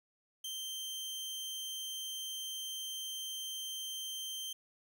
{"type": "tone", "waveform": "sawtooth", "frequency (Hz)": 3136, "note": "G7", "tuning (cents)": 0, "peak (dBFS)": -36, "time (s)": [0.44, 4.53], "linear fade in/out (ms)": 5, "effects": []}